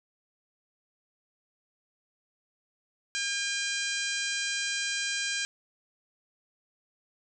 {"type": "harmonic tone with a mistuned harmonic", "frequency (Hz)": 806, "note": "G5", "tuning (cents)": 48, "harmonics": [2, 3, 4, 5, 6, 7, 8, 9, 10], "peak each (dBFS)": [-34, -36, -37, -38, -39, -39, -40, -41, -41], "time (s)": [3.15, 5.45], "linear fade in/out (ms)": 0, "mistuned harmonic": 4, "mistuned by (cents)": -26, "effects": []}